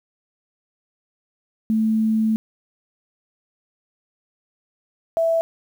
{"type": "tone pair in turn", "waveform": "sine", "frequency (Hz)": [220, 659.3], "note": ["A3", "E5"], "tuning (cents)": [0, 0], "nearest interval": "octave + perfect fifth", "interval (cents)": 1900, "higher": "second", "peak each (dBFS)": -16, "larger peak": "neither", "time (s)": [[1.7, 2.36], [5.17, 5.41]], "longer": "first", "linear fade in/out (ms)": 0, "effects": ["8-bit"]}